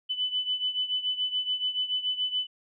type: beating tone pair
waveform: sine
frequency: 3000 / 3007 Hz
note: F#7 / F#7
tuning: +23 / +27 cents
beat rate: 7 Hz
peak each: -28 / -32 dBFS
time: 0.09-2.47 s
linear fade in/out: 20 ms
effects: none